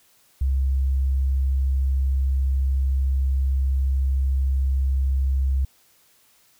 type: tone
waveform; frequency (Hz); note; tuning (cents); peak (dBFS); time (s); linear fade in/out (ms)
sine; 66.8; C2; +36; -18; 0.41-5.65; 5
effects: white hiss -59 dBFS RMS until 6.59 s